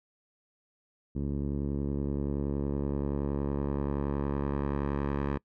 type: tone with low-pass filter sweep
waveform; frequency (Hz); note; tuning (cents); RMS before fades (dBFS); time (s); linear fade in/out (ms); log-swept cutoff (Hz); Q
10% pulse; 70.6; C#2; +32; -31; 1.15-5.38; 10; 280 to 1600; 0.87
effects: noise-tail reverb RT60 0.1 s tail -25 dB re dry